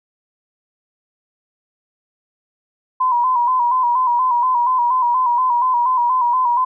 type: tone with vibrato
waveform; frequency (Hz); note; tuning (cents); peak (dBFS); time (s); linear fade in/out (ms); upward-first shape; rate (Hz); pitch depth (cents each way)
sine; 989; B5; +2; -13; 3-6.65; 10; square; 4.2; 56
effects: none